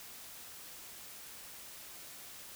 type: silence
effects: white hiss -50 dBFS RMS until 2.55 s